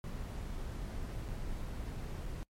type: noise with dropouts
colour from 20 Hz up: brown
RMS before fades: -40 dBFS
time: 0.04-2.43 s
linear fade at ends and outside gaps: 0 ms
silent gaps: 1.281-1.288 / 2.256-2.26 s
effects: noise-tail reverb RT60 0.1 s tail -25 dB re dry + MP3 64 kbps